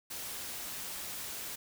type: noise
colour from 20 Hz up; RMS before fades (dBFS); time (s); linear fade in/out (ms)
white; -41; 0.1-1.56; 10
effects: none